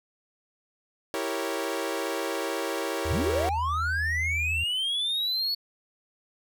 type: chord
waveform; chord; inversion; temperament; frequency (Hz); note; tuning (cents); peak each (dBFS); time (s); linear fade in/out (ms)
sawtooth; E diminished seventh; none; equal; 329.6 / 392 / 466.2 / 554.4; E4 / G4 / Bb4 / Db5; 0 / 0 / 0 / 0; -30; 1.14-3.49; 0
type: tone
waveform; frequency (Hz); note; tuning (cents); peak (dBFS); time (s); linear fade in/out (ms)
sine; 80.8; E2; -34; -30; 3.05-4.64; 5
type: linear sweep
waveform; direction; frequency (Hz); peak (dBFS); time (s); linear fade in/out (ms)
triangle; up; 71.7 to 4435; -24; 3.1-5.55; 10
effects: none